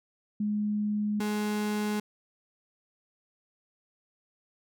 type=tone pair in turn; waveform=sine / 35% pulse; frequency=209.2 / 210 Hz; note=G#3 / G#3; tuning=+13 / +19 cents; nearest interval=unison; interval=6 cents; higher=second; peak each=-26 dBFS; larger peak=neither; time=0.4-1.2 / 1.2-2 s; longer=neither; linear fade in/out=5 ms; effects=none